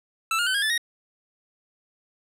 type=tone with pitch steps; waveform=25% pulse; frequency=1324 / 1419 / 1520.9 / 1630 / 1747 / 1872.4 Hz; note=E6 / F6 / F#6 / G#6 / A6 / A#6; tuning=+7 / +27 / +47 / -33 / -13 / +7 cents; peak=-18 dBFS; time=0.31-0.778 s; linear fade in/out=2 ms; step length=78 ms; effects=low-pass 12000 Hz 12 dB/octave